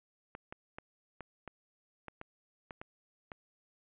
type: clicks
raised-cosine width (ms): 0.5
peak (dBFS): -28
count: 10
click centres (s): 0.351 / 0.525 / 0.785 / 1.207 / 1.477 / 2.083 / 2.214 / 2.708 / 2.815 / 3.318
effects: resampled to 8000 Hz + 11-bit